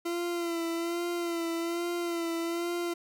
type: tone with vibrato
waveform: 40% pulse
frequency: 340 Hz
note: F4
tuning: 46 cents flat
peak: -29 dBFS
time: 0.05-2.94 s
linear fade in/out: 10 ms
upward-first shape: sine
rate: 1.2 Hz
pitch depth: 36 cents each way
effects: none